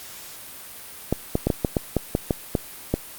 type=clicks; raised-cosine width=2 ms; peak=-6 dBFS; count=11; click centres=1.126 / 1.354 / 1.47 / 1.502 / 1.648 / 1.768 / 1.967 / 2.151 / 2.308 / 2.552 / 2.94 s; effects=white hiss -40 dBFS RMS until 3.18 s + Opus 48 kbps